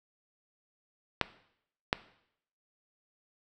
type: clicks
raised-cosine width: 0.3 ms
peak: -8 dBFS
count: 2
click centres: 1.213 / 1.929 s
effects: noise-tail reverb RT60 0.7 s tail -17 dB re dry